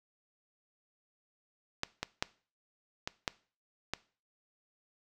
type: clicks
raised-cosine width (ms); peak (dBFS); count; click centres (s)
0.2; -14 / -16 / -12 / -17 / -13 / -15; 6; 1.834 / 2.03 / 2.225 / 3.075 / 3.278 / 3.936
effects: noise-tail reverb RT60 0.4 s tail -20 dB re dry